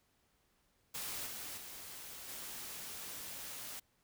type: noise with level steps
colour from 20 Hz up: white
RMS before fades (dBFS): -42 / -45 / -49 / -46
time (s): 0.94-3.8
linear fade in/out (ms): 10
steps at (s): 1.26 / 1.57 / 2.28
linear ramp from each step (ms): 10
effects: pink hiss -75 dBFS RMS until 4.03 s